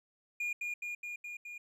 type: tone with echo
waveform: triangle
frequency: 2427 Hz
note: D#7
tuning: 44 cents flat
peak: -31 dBFS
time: 0.4-0.53 s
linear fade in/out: 5 ms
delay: 210 ms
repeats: 5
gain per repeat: -2 dB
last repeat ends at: 1.58 s
effects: none